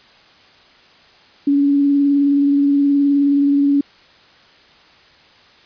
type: tone with vibrato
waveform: sine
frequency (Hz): 282.7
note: C#4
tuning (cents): +34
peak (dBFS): -11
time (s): 1.47-3.81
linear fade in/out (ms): 5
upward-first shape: sine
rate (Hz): 19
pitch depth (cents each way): 18
effects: white hiss -48 dBFS RMS until 5.65 s + resampled to 11025 Hz